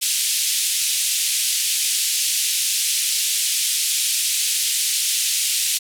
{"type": "band-pass noise", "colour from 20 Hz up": "white", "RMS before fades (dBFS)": -21, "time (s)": [0.01, 5.79], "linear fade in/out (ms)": 20, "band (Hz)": [2600, 11000], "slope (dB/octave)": 24, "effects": []}